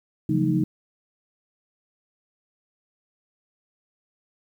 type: tone cluster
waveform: sine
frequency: 137.9 / 171.9 / 186.4 / 218.8 / 311.6 Hz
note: C#3 / F3 / F#3 / A3 / D#4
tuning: -9 / -27 / +13 / -9 / +3 cents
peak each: -25 / -25 / -29 / -29 / -23 dBFS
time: 0.29-0.64 s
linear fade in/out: 5 ms
effects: 9-bit